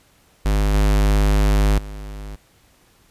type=tone with level steps; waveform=square; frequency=50.9 Hz; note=G#1; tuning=34 cents flat; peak=-16 / -14 / -31 dBFS; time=0.45-2.36 s; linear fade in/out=10 ms; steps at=0.74 / 1.78 s; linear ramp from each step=5 ms; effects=pink hiss -56 dBFS RMS until 3.1 s + resampled to 32000 Hz